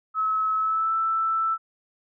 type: tone with pitch glide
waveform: sine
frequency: 1291 to 1324.2 Hz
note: E6 to E6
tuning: -37 to +7 cents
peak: -21 dBFS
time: 0.14-1.58 s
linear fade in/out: 50 ms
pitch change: +44 cents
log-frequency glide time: 0.56-0.94 s
effects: none